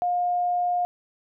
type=tone; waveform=sine; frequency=711 Hz; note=F5; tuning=31 cents sharp; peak=-21 dBFS; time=0.02-0.85 s; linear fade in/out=0 ms; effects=none